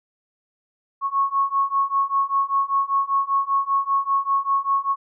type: beating tone pair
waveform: sine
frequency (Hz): 1098 / 1103.1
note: C#6 / C#6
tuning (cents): -17 / -9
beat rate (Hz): 5.1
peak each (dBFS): -22 / -21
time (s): 1.01-4.96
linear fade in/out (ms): 50
effects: none